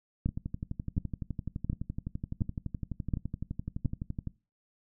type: two click trains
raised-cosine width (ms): 5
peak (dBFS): -16 / -22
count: 6 / 48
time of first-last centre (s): 0.26-3.857 / 0.29-4.273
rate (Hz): 1.39 / 11.8
effects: noise-tail reverb RT60 0.3 s tail -21 dB re dry